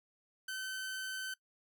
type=tone; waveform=sawtooth; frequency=1531 Hz; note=G6; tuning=41 cents flat; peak=-35 dBFS; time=0.48-1.34 s; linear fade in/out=5 ms; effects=noise-tail reverb RT60 0.1 s tail -21 dB re dry